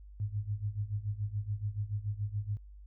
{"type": "tone with tremolo", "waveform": "sine", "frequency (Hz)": 103.6, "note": "G#2", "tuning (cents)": -4, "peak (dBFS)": -29, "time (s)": [0.2, 2.57], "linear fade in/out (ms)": 0, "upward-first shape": "sine", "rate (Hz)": 7, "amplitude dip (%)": 85, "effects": ["added 50 Hz sine -48 dBFS peak until 2.86 s"]}